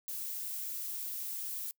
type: noise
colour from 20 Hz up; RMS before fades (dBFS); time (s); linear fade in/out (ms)
violet; -39; 0.08-1.71; 0
effects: noise-tail reverb RT60 0.1 s tail -26 dB re dry